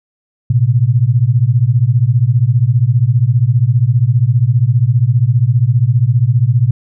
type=beating tone pair; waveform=sine; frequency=113.4 / 128.4 Hz; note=A#2 / C3; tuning=-47 / -32 cents; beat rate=15 Hz; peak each=-11 dBFS; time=0.5-6.71 s; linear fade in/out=5 ms; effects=none